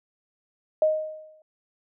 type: tone with exponential decay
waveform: sine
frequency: 622.3 Hz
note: D#5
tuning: in tune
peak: -15 dBFS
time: 0.82-1.42 s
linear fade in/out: 2 ms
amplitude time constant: 130 ms
effects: none